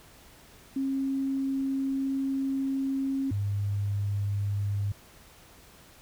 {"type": "tone pair in turn", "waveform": "sine", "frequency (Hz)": [270.1, 101.17], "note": ["C#4", "G#2"], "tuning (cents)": [-45, -45], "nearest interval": "octave + perfect fourth", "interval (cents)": 1700, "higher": "first", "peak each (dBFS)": -26, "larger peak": "neither", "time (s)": [[0.76, 3.31], [3.31, 4.92]], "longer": "first", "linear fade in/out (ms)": 5, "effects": ["pink hiss -54 dBFS RMS until 6.01 s"]}